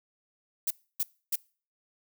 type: noise bursts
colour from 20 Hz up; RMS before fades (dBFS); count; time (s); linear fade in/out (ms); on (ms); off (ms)
violet; -28; 3; 0.67-1.358; 5; 36; 290
effects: noise-tail reverb RT60 0.4 s tail -24 dB re dry